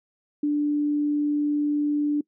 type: tone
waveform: sine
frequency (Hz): 294.1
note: D4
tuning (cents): +3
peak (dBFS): -20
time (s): 0.43-2.21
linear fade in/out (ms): 5
effects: noise-tail reverb RT60 0.1 s tail -23 dB re dry